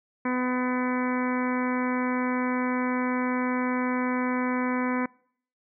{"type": "harmonic tone", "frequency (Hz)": 251.4, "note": "B3", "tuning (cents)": 31, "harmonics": [1, 2, 3, 4, 5, 6, 7, 8, 9], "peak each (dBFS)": [-26, -33, -40, -32, -39, -38, -39, -39, -39], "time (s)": [0.25, 5.06], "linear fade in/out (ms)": 5, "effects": ["noise-tail reverb RT60 0.6 s tail -25 dB re dry"]}